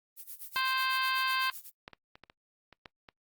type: noise with tremolo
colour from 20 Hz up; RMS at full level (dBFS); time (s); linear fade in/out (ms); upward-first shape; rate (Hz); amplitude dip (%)
violet; -41; 0.16-1.71; 50; sine; 8; 90
type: harmonic tone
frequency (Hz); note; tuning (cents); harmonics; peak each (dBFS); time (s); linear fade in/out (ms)
523; C5; -1; 2 / 3 / 4 / 5 / 6 / 7 / 8 / 9; -32 / -33 / -40 / -36 / -38 / -41 / -41 / -41; 0.56-1.5; 0
type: clicks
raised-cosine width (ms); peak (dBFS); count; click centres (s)
0.3; -26 / -31 / -34 / -33 / -35 / -35 / -28 / -32; 8; 1.879 / 1.933 / 2.155 / 2.237 / 2.299 / 2.727 / 2.858 / 3.088
effects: noise-tail reverb RT60 0.1 s tail -22 dB re dry + Opus 32 kbps